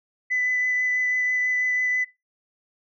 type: tone with vibrato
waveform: sine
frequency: 2000 Hz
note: B6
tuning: 21 cents sharp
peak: -20 dBFS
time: 0.3-2.05 s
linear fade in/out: 20 ms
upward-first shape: triangle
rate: 6.1 Hz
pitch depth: 10 cents each way
effects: noise-tail reverb RT60 0.2 s tail -17 dB re dry + tanh soft clip ceiling -16 dBFS